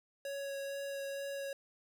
square tone with vibrato, 555 Hz, C#5, 2 cents sharp, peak -39 dBFS, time 0.25-1.53 s, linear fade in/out 2 ms, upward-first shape sine, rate 2.2 Hz, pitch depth 9 cents each way, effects none

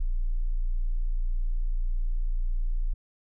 sine tone, 29.14 Hz, A#0, in tune, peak -23 dBFS, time 0-2.94 s, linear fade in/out 10 ms, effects none

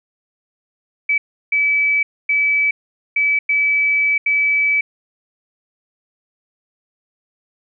sine tone bursts at uneven times, 2297 Hz, D7, 39 cents flat, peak -13 dBFS, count 6, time 1.09-1.18 / 1.52-2.03 / 2.29-2.71 / 3.16-3.39 / 3.49-4.18 / 4.26-4.81 s, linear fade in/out 5 ms, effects none

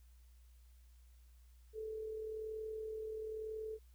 sine tone with amplitude modulation, 437.1 Hz, A4, 11 cents flat, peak -39 dBFS, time 1.73-3.79 s, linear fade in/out 50 ms, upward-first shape sine, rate 41 Hz, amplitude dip 40%, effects added 60 Hz sine -59 dBFS peak until 3.94 s + white hiss -75 dBFS RMS until 3.94 s

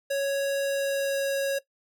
square tone with pitch glide, 554.4 to 550.9 Hz, C#5 to C#5, 0 to -11 cents, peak -25 dBFS, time 0.1-1.59 s, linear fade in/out 10 ms, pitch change -11 cents, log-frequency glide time 0.61-1.31 s, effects noise-tail reverb RT60 0.1 s tail -17 dB re dry

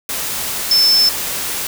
sine tone in noise, 5280 Hz, E8, 2 cents sharp, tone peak -9 dBFS, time 0.71-1.09 s, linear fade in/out 2 ms, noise white, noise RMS -22 dBFS, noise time 0.09-1.67 s, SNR +10 dB, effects none

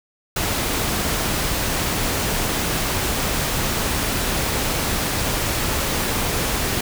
pink noise, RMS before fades -22 dBFS, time 0.36-6.81 s, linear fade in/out 5 ms, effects none

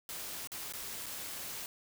white noise with dropouts, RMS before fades -42 dBFS, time 0.09-1.66 s, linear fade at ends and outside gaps 1 ms, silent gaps 0.473-0.518 / 0.724-0.736 / 1.06-1.064 s, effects none

